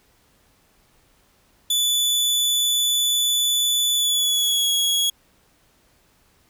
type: tone with pitch glide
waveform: sawtooth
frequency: 3474 to 3332 Hz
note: A7 to G#7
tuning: -23 to +5 cents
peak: -15 dBFS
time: 1.7-5.1 s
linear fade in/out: 5 ms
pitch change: -72 cents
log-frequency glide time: 3.94-4.69 s
effects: pink hiss -60 dBFS RMS until 6.49 s